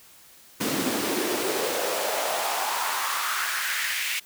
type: noise with high-pass filter sweep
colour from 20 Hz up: pink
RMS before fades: -27 dBFS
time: 0.6-4.2 s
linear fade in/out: 10 ms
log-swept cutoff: 220 to 2300 Hz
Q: 3
effects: white hiss -52 dBFS RMS until 4.25 s